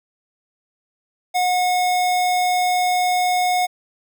square tone, 726 Hz, F#5, 33 cents flat, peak -17 dBFS, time 1.34-3.67 s, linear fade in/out 20 ms, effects none

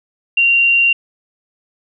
sine tone, 2764 Hz, F7, 19 cents flat, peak -9 dBFS, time 0.37-0.93 s, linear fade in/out 5 ms, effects none

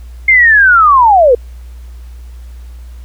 sine linear sweep, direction down, 2139 to 457.4 Hz, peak -3 dBFS, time 0.28-1.35 s, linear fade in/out 5 ms, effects added 60 Hz sine -27 dBFS peak until 3.04 s + pink hiss -48 dBFS RMS until 3.04 s

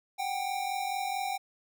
square tone pair together, 748 / 792.5 Hz, F#5 / G5, +19 / +19 cents, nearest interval minor second, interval 100 cents, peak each -36 / -33 dBFS, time 0.18-1.38 s, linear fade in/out 20 ms, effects none

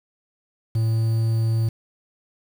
triangle tone with quantisation, 112.6 Hz, A2, 40 cents sharp, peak -16 dBFS, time 0.75-1.69 s, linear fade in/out 5 ms, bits 7, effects none

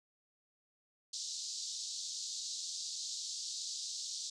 pink band-pass noise, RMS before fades -42 dBFS, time 1.13-4.3 s, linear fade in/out 5 ms, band 3900 to 7500 Hz, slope 48 dB/octave, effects none

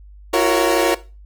30% pulse chord, F# dominant seventh, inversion third, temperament equal with one note detuned, 338.1 / 370 / 466.2 / 554.4 Hz, E4 / F#4 / A#4 / C#5, +44 / 0 / 0 / 0 cents, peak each -17 dBFS, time 0.33-0.95 s, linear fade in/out 10 ms, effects noise-tail reverb RT60 0.3 s tail -17 dB re dry + added 50 Hz sine -39 dBFS peak until 1.25 s

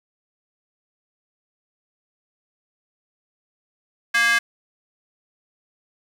square tone with high-pass filter, 233.1 Hz, A#3, in tune, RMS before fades -18 dBFS, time 4.14-4.39 s, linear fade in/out 10 ms, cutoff 1700 Hz, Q 3.9, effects low-pass 10000 Hz 12 dB/octave + 8-bit

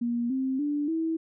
sine tone with pitch steps, 237.5 / 263.5 / 292.4 / 324.4 Hz, A#3 / C4 / D4 / E4, +33 / +12 / -7 / -28 cents, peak -25 dBFS, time 0.01-1.17 s, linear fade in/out 10 ms, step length 290 ms, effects none

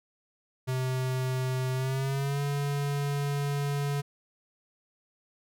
square tone with pitch glide, 129.2 to 142.53 Hz, C3 to C#3, -21 to +49 cents, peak -28 dBFS, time 0.67-4.02 s, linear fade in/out 20 ms, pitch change +170 cents, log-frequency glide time 1.74-2.41 s, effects none

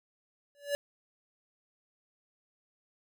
square tone with exponential growth, 573 Hz, D5, 43 cents flat, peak -26 dBFS, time 0.55-0.75 s, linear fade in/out 0 ms, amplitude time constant 42 ms, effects none

